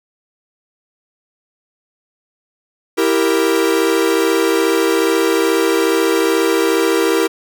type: chord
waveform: 45% pulse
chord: E diminished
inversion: none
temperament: equal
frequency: 329.6 / 392 / 466.2 Hz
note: E4 / G4 / Bb4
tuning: 0 / 0 / 0 cents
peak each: -17 dBFS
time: 2.97-7.28 s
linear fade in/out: 20 ms
effects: none